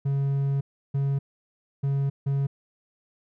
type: tone bursts at uneven times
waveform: triangle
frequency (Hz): 138.59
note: C#3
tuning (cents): 0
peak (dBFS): -20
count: 4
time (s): 0.05-0.61 / 0.94-1.19 / 1.83-2.1 / 2.26-2.47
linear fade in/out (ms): 10
effects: none